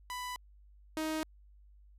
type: tone pair in turn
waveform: sawtooth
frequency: 994 / 313.9 Hz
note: B5 / D#4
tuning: +11 / +15 cents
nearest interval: octave + minor sixth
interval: 1996 cents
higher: first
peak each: -34 / -29 dBFS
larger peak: second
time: 0.1-0.36 / 0.97-1.23 s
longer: neither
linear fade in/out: 0 ms
effects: added 50 Hz sine -56 dBFS peak until 1.98 s + resampled to 32000 Hz